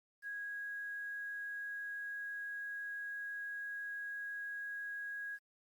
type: tone with quantisation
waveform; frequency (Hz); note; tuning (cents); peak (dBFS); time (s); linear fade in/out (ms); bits
sine; 1651; G#6; -11; -40; 0.22-5.39; 50; 11
effects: Opus 48 kbps